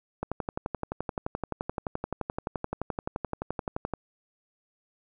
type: click train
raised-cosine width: 1 ms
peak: -16 dBFS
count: 44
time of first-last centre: 0.23-3.937 s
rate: 11.6 Hz
effects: none